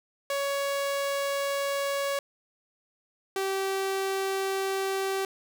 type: tone pair in turn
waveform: sawtooth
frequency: 559 / 386.9 Hz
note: C#5 / G4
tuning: +14 / -23 cents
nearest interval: tritone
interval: 637 cents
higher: first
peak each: -23 dBFS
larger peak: neither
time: 0.3-2.19 / 3.36-5.25 s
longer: neither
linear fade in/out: 2 ms
effects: none